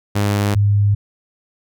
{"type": "tone pair in turn", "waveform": ["sawtooth", "sine"], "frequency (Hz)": [102.1, 102.1], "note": ["G#2", "G#2"], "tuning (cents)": [-29, -29], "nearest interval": "unison", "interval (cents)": 0, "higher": "neither", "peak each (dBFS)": -11, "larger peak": "neither", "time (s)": [[0.15, 0.55], [0.55, 0.95]], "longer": "neither", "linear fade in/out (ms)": 10, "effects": []}